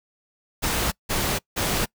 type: noise bursts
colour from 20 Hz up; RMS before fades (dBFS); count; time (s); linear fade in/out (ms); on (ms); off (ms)
pink; -24; 3; 0.62-1.86; 20; 300; 170
effects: noise-tail reverb RT60 0.1 s tail -24 dB re dry